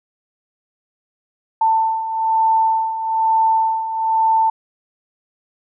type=beating tone pair; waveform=sine; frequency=890 / 891.1 Hz; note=A5 / A5; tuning=+20 / +22 cents; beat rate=1.1 Hz; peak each=-21 / -15 dBFS; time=1.61-4.5 s; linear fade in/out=5 ms; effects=none